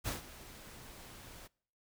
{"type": "noise with ADSR envelope", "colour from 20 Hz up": "pink", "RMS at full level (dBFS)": -36, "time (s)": [0.04, 1.48], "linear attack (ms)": 33, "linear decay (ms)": 140, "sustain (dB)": -16, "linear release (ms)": 19, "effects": ["noise-tail reverb RT60 0.6 s tail -26 dB re dry"]}